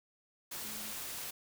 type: tone in noise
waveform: sine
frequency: 213.7 Hz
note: G#3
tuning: 50 cents sharp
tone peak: -52 dBFS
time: 0.64-0.92 s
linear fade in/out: 10 ms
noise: white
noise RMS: -42 dBFS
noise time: 0.51-1.31 s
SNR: -13 dB
effects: none